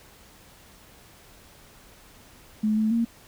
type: tone with pitch steps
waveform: sine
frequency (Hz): 214.6 / 217.8 / 231.4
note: A3 / A3 / A#3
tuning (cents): -43 / -17 / -13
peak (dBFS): -20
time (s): 2.63-3.05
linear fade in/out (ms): 10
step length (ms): 140
effects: pink hiss -52 dBFS RMS until 3.27 s